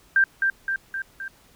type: tone with echo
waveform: sine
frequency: 1578 Hz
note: G6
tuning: 11 cents sharp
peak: -14 dBFS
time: 0.16-0.24 s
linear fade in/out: 2 ms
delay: 260 ms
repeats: 4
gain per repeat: -4 dB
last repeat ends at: 1.28 s
effects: pink hiss -56 dBFS RMS until 1.55 s